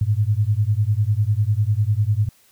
sine beating tone pair, 100.6 / 110.6 Hz, G2 / A2, +45 / +9 cents, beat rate 10 Hz, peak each -19 dBFS, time 0.01-2.29 s, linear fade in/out 5 ms, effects white hiss -56 dBFS RMS until 2.51 s

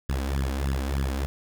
sawtooth tone with flanger, 67.8 Hz, C#2, 38 cents flat, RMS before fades -27 dBFS, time 0.09-1.26 s, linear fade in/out 0 ms, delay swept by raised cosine 0.59 to 3.99 ms, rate 3.3 Hz, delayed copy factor +1, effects 8-bit

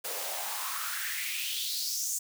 white noise with high-pass filter sweep, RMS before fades -34 dBFS, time 0.04-2.19 s, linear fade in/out 10 ms, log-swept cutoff 450 to 7300 Hz, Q 4, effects none

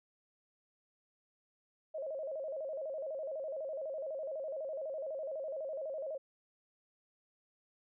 sine tone with vibrato, 584 Hz, D5, 10 cents flat, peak -37 dBFS, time 1.94-6.18 s, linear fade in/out 10 ms, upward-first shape square, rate 12 Hz, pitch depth 130 cents each way, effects none

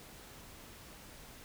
silence, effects pink hiss -53 dBFS RMS until 1.44 s

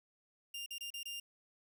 sawtooth tone with dropouts, 2800 Hz, F7, 4 cents sharp, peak -38 dBFS, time 0.54-1.2 s, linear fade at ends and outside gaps 5 ms, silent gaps 0.662-0.706 / 0.783-0.807 / 0.904-0.939 / 1.032-1.055 s, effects 12-bit

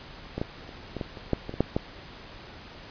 clicks, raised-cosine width 2 ms, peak -17 / -14 / -30 / -19 / -17 / -28 / -9 / -21 / -22 / -7 / -11 dBFS, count 11, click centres 0.38 / 0.415 / 0.692 / 0.967 / 1.012 / 1.172 / 1.333 / 1.494 / 1.54 / 1.606 / 1.765 s, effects pink hiss -45 dBFS RMS until 2.9 s + resampled to 11025 Hz

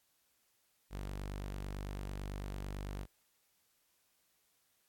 sawtooth tone, 49 Hz, G1, in tune, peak -36 dBFS, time 0.9-3.07 s, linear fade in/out 50 ms, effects white hiss -75 dBFS RMS until 4.88 s + AAC 64 kbps

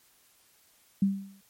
sine tone with exponential decay, 196 Hz, G3, in tune, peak -18 dBFS, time 1.02-1.41 s, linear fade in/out 5 ms, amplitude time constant 83 ms, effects white hiss -63 dBFS RMS until 1.49 s + MP3 64 kbps

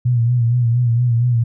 sine tone with vibrato, 119.8 Hz, A#2, 48 cents sharp, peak -12 dBFS, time 0.05-1.44 s, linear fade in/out 10 ms, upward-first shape sine, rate 4.3 Hz, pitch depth 63 cents each way, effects none

